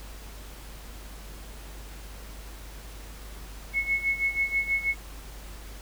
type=tone with tremolo; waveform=sine; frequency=2192 Hz; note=C#7; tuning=20 cents flat; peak=-21 dBFS; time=3.73-4.95 s; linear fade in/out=50 ms; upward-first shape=sine; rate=6.2 Hz; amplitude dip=80%; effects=added 50 Hz sine -41 dBFS peak until 5.81 s + pink hiss -47 dBFS RMS until 5.81 s